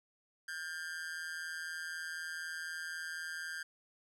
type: tone with amplitude modulation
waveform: 45% pulse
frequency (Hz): 1595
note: G6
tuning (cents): +30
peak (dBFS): -36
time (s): 0.48-3.63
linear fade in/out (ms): 5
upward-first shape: sine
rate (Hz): 164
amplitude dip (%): 85
effects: low-pass 11000 Hz 12 dB/octave